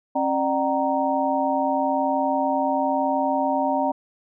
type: tone cluster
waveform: sine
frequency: 270.9 / 599 / 760 / 933 Hz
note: C#4 / D5 / F#5 / A#5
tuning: -40 / +34 / +46 / +1 cents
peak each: -25 dBFS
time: 0.15-3.92 s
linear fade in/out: 10 ms
effects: none